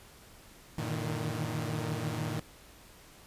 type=tone cluster; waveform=sawtooth; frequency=93.7 / 114.5 / 144.4 / 152.2 / 158.4 Hz; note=F#2 / A#2 / D3 / D#3 / D#3; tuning=+22 / -31 / -29 / -38 / +31 cents; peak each=-40 / -32 / -40 / -34 / -34 dBFS; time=0.78-2.4 s; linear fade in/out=5 ms; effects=pink hiss -55 dBFS RMS until 3.26 s + resampled to 32000 Hz